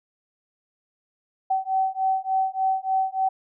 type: beating tone pair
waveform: sine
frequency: 762 / 765.4 Hz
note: G5 / G5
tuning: -49 / -42 cents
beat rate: 3.4 Hz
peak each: -24 dBFS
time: 1.5-3.29 s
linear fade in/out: 10 ms
effects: none